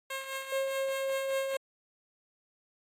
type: tone with tremolo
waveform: 10% pulse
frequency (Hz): 536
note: C5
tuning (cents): +42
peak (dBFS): -25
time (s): 0.1-1.57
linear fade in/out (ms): 5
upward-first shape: triangle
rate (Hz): 4.9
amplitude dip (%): 65
type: tone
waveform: sine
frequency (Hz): 540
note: C#5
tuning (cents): -45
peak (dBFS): -30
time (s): 0.52-1.57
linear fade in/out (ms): 5
effects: AAC 64 kbps